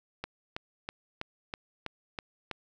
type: click train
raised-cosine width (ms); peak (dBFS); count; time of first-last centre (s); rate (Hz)
0.3; -19; 8; 0.24-2.513; 3.08
effects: none